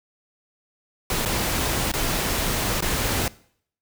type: noise with dropouts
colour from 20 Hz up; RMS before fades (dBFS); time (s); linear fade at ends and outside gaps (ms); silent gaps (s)
pink; -24; 1.1-3.28; 2; 1.252-1.258 / 1.917-1.937 / 2.807-2.823
effects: noise-tail reverb RT60 0.6 s tail -21 dB re dry